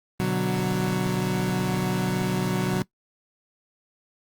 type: chord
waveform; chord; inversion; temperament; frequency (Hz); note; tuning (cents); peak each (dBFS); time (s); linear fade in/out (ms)
30% pulse; B minor; none; equal; 123.47 / 146.83 / 185; B2 / D3 / F#3; 0 / 0 / 0; -27 / -27 / -22; 0.2-2.82; 0
effects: noise-tail reverb RT60 0.1 s tail -20 dB re dry + Opus 32 kbps